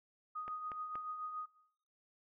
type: tone with tremolo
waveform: sine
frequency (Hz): 1244.5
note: D#6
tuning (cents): 0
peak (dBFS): -38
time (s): 0.35-1.46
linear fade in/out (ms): 10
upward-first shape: triangle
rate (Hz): 7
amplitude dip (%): 55
type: click train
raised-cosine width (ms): 0.5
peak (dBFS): -33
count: 3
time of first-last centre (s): 0.48-0.955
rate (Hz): 4.21
effects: noise-tail reverb RT60 0.7 s tail -19 dB re dry